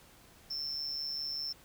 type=tone with amplitude modulation; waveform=triangle; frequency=5350 Hz; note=E8; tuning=25 cents sharp; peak=-31 dBFS; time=0.5-1.53 s; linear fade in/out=10 ms; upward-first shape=sine; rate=145 Hz; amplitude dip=60%; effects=pink hiss -59 dBFS RMS until 1.64 s